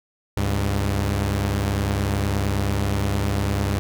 sawtooth tone pair together, 69.86 / 100.4 Hz, C#2 / G2, +14 / +42 cents, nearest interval tritone, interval 628 cents, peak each -21 / -18 dBFS, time 0.37-3.79 s, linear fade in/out 0 ms, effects none

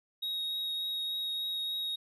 triangle tone with vibrato, 3773 Hz, A#7, 20 cents sharp, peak -31 dBFS, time 0.22-1.96 s, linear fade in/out 10 ms, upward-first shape triangle, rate 3.4 Hz, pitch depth 10 cents each way, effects none

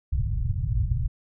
white low-pass noise, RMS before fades -25 dBFS, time 0.12-1.08 s, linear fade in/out 10 ms, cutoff 130 Hz, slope 48 dB/octave, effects none

